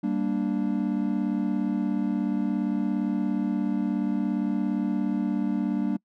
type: chord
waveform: triangle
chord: G minor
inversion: none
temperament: equal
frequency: 196 / 233.1 / 293.7 Hz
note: G3 / Bb3 / D4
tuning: 0 / 0 / 0 cents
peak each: -26 dBFS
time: 0.03-5.97 s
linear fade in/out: 10 ms
effects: noise-tail reverb RT60 0.1 s tail -26 dB re dry